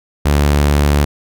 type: tone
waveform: sawtooth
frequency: 72.6 Hz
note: D2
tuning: 19 cents flat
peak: -6 dBFS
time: 0.25-1.05 s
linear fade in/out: 10 ms
effects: none